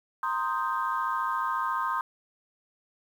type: chord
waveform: sine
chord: C minor seventh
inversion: third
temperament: equal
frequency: 932.3 / 1046.5 / 1244.5 / 1568 Hz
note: Bb5 / C6 / Eb6 / G6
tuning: 0 / 0 / 0 / 0 cents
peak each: -33 / -29 / -31 / -35 dBFS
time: 0.23-2.01 s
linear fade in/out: 2 ms
effects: tanh soft clip ceiling -16 dBFS + 9-bit